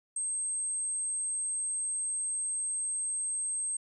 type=tone; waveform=sine; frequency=8372 Hz; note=C9; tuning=in tune; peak=-28 dBFS; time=0.16-3.77 s; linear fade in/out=5 ms; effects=tanh soft clip ceiling -29 dBFS